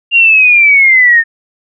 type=linear sweep; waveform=sine; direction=down; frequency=2800 to 1807 Hz; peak=-3 dBFS; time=0.11-1.24 s; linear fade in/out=50 ms; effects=none